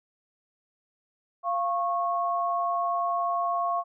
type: tone pair together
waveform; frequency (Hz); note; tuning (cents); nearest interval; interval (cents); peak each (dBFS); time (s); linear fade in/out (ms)
sine; 694 / 1097.5; F5 / C#6; -11 / -18; minor sixth; 793; -27; 1.43-3.84; 50
effects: none